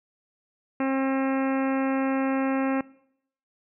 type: harmonic tone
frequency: 267.7 Hz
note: C4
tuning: 40 cents sharp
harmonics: 1 / 2 / 3 / 4 / 5 / 6 / 7 / 8 / 9 / 10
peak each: -24 / -30 / -34 / -36 / -38 / -40 / -41 / -42 / -43 / -44 dBFS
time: 0.8-2.81 s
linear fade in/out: 2 ms
effects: noise-tail reverb RT60 0.7 s tail -21 dB re dry